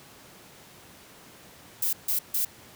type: noise bursts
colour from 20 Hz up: violet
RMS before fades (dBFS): -26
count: 3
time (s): 1.82-2.45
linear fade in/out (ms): 5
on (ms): 110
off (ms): 150
effects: pink hiss -50 dBFS RMS until 2.75 s + high-pass 100 Hz 12 dB/octave